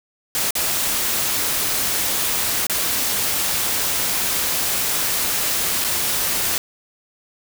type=noise with dropouts; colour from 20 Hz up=white; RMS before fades=-21 dBFS; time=0.35-6.58 s; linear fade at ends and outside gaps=1 ms; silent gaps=0.507-0.553 / 2.668-2.697 / 5.842-5.846 s; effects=none